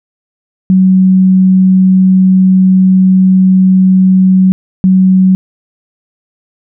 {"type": "tone bursts at uneven times", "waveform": "sine", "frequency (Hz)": 187.4, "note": "F#3", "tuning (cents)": 22, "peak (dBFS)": -3, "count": 2, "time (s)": [[0.7, 4.52], [4.84, 5.35]], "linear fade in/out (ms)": 0, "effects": []}